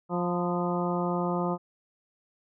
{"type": "harmonic tone with a mistuned harmonic", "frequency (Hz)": 176.2, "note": "F3", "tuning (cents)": 16, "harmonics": [1, 2, 3, 4, 5, 6, 7], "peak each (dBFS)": [-29, -32, -34, -35, -36, -37, -37], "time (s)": [0.09, 1.58], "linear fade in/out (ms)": 50, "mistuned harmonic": 6, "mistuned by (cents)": -46, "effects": []}